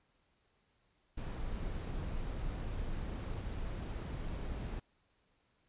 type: noise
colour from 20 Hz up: brown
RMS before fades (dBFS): -39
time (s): 1.17-4.8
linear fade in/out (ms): 10
effects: pink hiss -75 dBFS RMS until 5.68 s + resampled to 8000 Hz